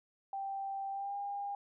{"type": "tone with pitch glide", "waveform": "sine", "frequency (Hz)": [784, 805.6], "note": ["G5", "G5"], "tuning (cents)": [0, 47], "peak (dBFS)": -36, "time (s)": [0.33, 1.55], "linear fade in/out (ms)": 2, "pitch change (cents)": 47, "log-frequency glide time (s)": [0.91, 1.16], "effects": []}